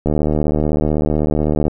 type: click train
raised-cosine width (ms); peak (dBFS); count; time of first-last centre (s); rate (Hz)
2; -4; 124; 0.06-1.681; 75.9
effects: none